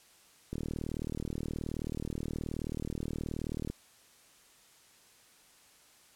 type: click train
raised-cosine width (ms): 3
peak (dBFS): -23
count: 124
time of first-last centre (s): 0.53-3.7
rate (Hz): 38.8
effects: white hiss -61 dBFS RMS until 6.15 s + low-pass 11000 Hz 12 dB/octave